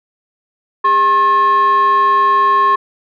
sine tone with frequency modulation, 1077 Hz, C6, 50 cents sharp, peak -7 dBFS, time 0.84-2.76 s, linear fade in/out 10 ms, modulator 672 Hz, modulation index 0.39, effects tanh soft clip ceiling -6 dBFS

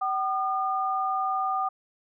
sine tone pair together, 764.1 / 1213 Hz, G5 / D#6, -44 / -44 cents, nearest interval minor sixth, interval 800 cents, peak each -27 dBFS, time 0.01-1.69 s, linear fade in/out 10 ms, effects none

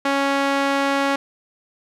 sawtooth tone with band-pass filter, 277.2 Hz, C#4, in tune, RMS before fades -20 dBFS, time 0.05-1.16 s, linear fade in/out 5 ms, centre 1300 Hz, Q 0.55, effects none

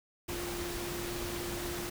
sine tone in noise, 349.2 Hz, F4, in tune, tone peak -39 dBFS, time 0.28-1.9 s, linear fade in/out 10 ms, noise pink, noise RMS -39 dBFS, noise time 0.28-1.9 s, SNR -3 dB, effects none

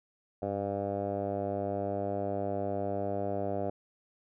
10% pulse tone with low-pass filter, 99.9 Hz, G2, 33 cents sharp, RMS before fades -33 dBFS, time 0.42-3.7 s, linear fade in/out 5 ms, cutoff 670 Hz, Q 4, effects none

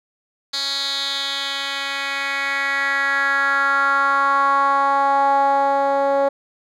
10% pulse tone with band-pass filter sweep, 277.2 Hz, C#4, in tune, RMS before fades -19 dBFS, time 0.53-6.29 s, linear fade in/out 10 ms, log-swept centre 4400 to 600 Hz, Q 3.7, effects none

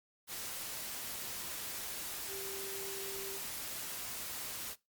sine tone in noise, 390.8 Hz, G4, 5 cents flat, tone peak -45 dBFS, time 2.27-3.4 s, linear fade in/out 50 ms, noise white, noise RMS -42 dBFS, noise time 0.27-4.76 s, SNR -6 dB, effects noise-tail reverb RT60 0.2 s tail -19 dB re dry + Opus 48 kbps

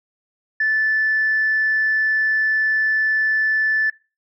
sine tone, 1751 Hz, A6, 9 cents flat, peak -15 dBFS, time 0.6-3.9 s, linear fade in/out 5 ms, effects noise-tail reverb RT60 0.3 s tail -20 dB re dry + tanh soft clip ceiling -11 dBFS

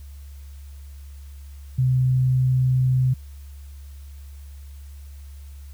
sine tone, 128.6 Hz, C3, 30 cents flat, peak -16 dBFS, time 1.78-3.14 s, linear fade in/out 10 ms, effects added 70 Hz sine -37 dBFS peak until 5.73 s + white hiss -56 dBFS RMS until 5.73 s

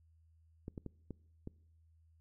clicks, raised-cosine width 3 ms, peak -30 dBFS, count 5, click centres 0.681 / 0.778 / 0.863 / 1.107 / 1.474 s, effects noise-tail reverb RT60 0.7 s tail -24 dB re dry + added 81 Hz sine -64 dBFS peak until 2.2 s

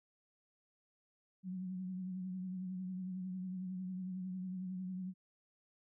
sine tone with vibrato, 185 Hz, F#3, in tune, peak -39 dBFS, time 1.43-5.14 s, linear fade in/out 50 ms, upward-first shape triangle, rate 11 Hz, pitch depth 48 cents each way, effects none

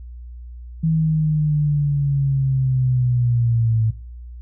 sine linear sweep, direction down, 162.1 to 110 Hz, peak -15 dBFS, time 0.83-3.91 s, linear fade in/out 10 ms, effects noise-tail reverb RT60 0.4 s tail -20 dB re dry + added 60 Hz sine -33 dBFS peak until 4.41 s

